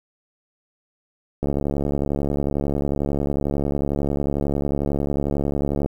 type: click train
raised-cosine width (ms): 2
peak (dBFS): -10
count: 316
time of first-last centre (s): 1.43-5.86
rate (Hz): 71.1
effects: 8-bit